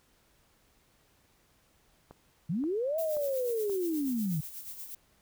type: click train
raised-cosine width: 1 ms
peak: -34 dBFS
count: 4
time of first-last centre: 2.11-3.697 s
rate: 1.89 Hz
type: linear two-way sweep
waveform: sine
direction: up then down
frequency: 143.4 to 659.3 to 143.4 Hz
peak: -28 dBFS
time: 2.49-4.41 s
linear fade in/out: 10 ms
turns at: 2.99 s
type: noise with tremolo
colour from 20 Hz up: violet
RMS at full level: -41 dBFS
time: 2.98-4.95 s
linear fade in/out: 5 ms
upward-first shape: sine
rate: 8.3 Hz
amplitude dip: 55%
effects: pink hiss -67 dBFS RMS until 5.21 s

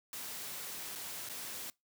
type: noise with dropouts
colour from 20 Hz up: white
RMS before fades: -43 dBFS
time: 0.13-1.7 s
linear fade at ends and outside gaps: 1 ms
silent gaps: 0.953-0.957 / 1.289-1.296 s
effects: noise-tail reverb RT60 0.2 s tail -24 dB re dry + high-pass 100 Hz 12 dB/octave

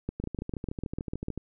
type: two click trains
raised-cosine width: 3 ms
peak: -21 / -18 dBFS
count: 17 / 9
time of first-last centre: 0.2-1.376 / 0.09-1.284 s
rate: 13.6 / 6.7 Hz
effects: none

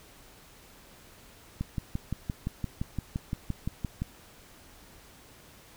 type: click train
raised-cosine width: 5 ms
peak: -18 dBFS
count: 15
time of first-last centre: 1.61-4.02 s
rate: 5.81 Hz
effects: pink hiss -54 dBFS RMS until 5.76 s

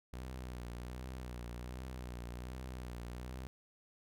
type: tone with vibrato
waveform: sawtooth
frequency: 61.74 Hz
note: B1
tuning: in tune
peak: -39 dBFS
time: 0.13-3.47 s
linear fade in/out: 0 ms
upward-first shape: triangle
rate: 1.3 Hz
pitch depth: 76 cents each way
effects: none

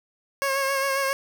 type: tone with vibrato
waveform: 15% pulse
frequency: 545 Hz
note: C#5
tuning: 29 cents flat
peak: -16 dBFS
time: 0.42-1.13 s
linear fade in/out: 0 ms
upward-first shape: sine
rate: 7.4 Hz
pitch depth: 30 cents each way
effects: none

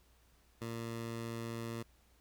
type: tone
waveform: 15% pulse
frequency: 115.4 Hz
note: A#2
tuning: 17 cents flat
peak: -33 dBFS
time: 0.61-1.83 s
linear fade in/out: 10 ms
effects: added 60 Hz sine -67 dBFS peak until 2.2 s + pink hiss -70 dBFS RMS until 2.2 s

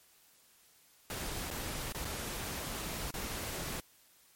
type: noise with dropouts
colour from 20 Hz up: pink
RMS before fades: -39 dBFS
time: 1.1-3.8 s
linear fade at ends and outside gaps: 1 ms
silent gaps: 1.503-1.511 / 1.923-1.947 / 2.047-2.052 / 3.107-3.14 s
effects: white hiss -64 dBFS RMS until 4.35 s + MP3 64 kbps

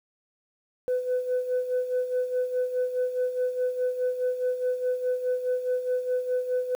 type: tone with tremolo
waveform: sine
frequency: 502 Hz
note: B4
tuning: 28 cents sharp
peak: -20 dBFS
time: 0.88-6.75 s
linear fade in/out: 0 ms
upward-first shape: sine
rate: 4.8 Hz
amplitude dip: 70%
effects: tanh soft clip ceiling -20 dBFS + 9-bit

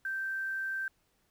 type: tone with quantisation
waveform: sine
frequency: 1563 Hz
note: G6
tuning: 6 cents flat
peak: -32 dBFS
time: 0.05-0.88 s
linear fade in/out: 2 ms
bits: 10
effects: pink hiss -73 dBFS RMS until 1.3 s

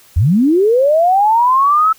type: linear sweep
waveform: sine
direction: up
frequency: 69.3 to 1318.5 Hz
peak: -8 dBFS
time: 0.16-1.93 s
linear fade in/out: 10 ms
effects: white hiss -46 dBFS RMS until 1.98 s

